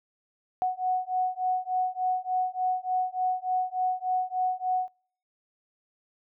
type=beating tone pair; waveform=sine; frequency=737 / 740.4 Hz; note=F#5 / F#5; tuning=-7 / +1 cents; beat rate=3.4 Hz; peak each=-28 / -28 dBFS; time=0.62-4.88 s; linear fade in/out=0 ms; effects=noise-tail reverb RT60 0.6 s tail -26 dB re dry